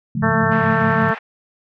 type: chord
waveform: sine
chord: Db augmented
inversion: none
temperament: just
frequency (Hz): 138.59 / 173.24 / 216.5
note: Db3 / F3 / A3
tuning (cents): 0 / -14 / -28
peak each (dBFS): -23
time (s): 0.15-1.11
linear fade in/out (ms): 5
type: harmonic tone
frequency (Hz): 223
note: A3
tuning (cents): +23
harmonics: 1 / 2 / 3 / 4 / 5 / 6 / 7 / 8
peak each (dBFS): -24 / -24 / -24 / -24 / -24 / -24 / -24 / -24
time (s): 0.22-1.15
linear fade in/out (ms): 20
type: tone with tremolo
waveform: sine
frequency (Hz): 104.8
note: G#2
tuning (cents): +16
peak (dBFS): -25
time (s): 0.22-1.09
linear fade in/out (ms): 0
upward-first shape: square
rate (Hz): 5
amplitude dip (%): 65
type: band-pass noise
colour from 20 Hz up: white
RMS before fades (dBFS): -33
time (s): 0.51-1.19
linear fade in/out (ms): 10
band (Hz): 600 to 2200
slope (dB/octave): 24
effects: none